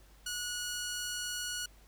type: tone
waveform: 10% pulse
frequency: 1457 Hz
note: F#6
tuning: 27 cents flat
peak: -27 dBFS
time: 0.26-1.66 s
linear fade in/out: 5 ms
effects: added 50 Hz sine -57 dBFS peak until 1.87 s + pink hiss -63 dBFS RMS until 1.87 s